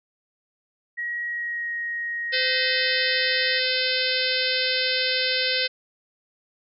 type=tone with pitch glide; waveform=sine; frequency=1902 to 1880.2 Hz; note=A#6 to A#6; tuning=+34 to +14 cents; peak=-26 dBFS; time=0.97-3.6 s; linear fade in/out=20 ms; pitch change=-20 cents; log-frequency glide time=1.25-1.73 s
type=harmonic tone; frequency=513 Hz; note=C5; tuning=34 cents flat; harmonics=1 / 3 / 4 / 5 / 6 / 7 / 8 / 9 / 10; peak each=-30 / -30 / -30 / -30 / -30 / -30 / -30 / -30 / -30 dBFS; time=2.32-5.68 s; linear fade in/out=20 ms
effects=none